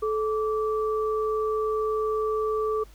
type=tone pair together; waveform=sine; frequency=433.5 / 1162 Hz; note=A4 / D6; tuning=-26 / -19 cents; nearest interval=octave + perfect fourth; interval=1707 cents; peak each=-24 / -30 dBFS; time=0.02-2.84 s; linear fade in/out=10 ms; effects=added 50 Hz sine -47 dBFS peak until 2.94 s + pink hiss -57 dBFS RMS until 2.94 s